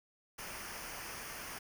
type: noise with comb filter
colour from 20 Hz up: pink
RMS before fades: -45 dBFS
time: 0.38-1.59 s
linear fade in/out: 10 ms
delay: 0.26 ms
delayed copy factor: -0.65
effects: none